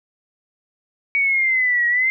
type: linear two-way sweep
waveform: sine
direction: down then up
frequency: 2256 to 1895 to 2104 Hz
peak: -15 dBFS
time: 1.15-2.1 s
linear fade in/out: 0 ms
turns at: 1.87 s
effects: none